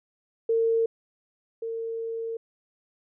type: tone pair in turn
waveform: sine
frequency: 455 / 455 Hz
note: A#4 / A#4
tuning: -42 / -42 cents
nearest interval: unison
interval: 0 cents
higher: neither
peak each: -20 / -29 dBFS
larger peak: first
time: 0.49-0.86 / 1.62-2.37 s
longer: second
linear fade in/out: 5 ms
effects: none